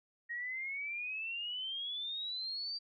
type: exponential sweep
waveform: sine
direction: up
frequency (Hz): 1870 to 4699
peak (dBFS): -37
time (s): 0.29-2.79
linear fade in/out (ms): 20
effects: none